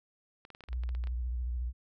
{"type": "clicks", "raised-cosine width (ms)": 0.3, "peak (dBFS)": -33, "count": 12, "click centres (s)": [0.451, 0.503, 0.549, 0.607, 0.638, 0.687, 0.73, 0.836, 0.891, 0.95, 1.039, 1.072]}
{"type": "tone with vibrato", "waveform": "sine", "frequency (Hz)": 60.8, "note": "B1", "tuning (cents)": -26, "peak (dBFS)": -31, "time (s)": [0.68, 1.73], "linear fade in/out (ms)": 50, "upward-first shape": "sine", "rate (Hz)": 14, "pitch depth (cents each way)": 87}
{"effects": []}